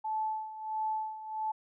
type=tone with tremolo; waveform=sine; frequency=870 Hz; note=A5; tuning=20 cents flat; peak=-29 dBFS; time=0.04-1.52 s; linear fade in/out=10 ms; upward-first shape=sine; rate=1.5 Hz; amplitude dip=75%; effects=none